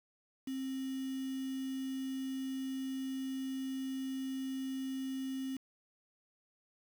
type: tone with quantisation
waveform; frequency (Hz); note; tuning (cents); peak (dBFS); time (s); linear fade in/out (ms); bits
sine; 265; C4; +22; -36; 0.47-5.57; 5; 8
effects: none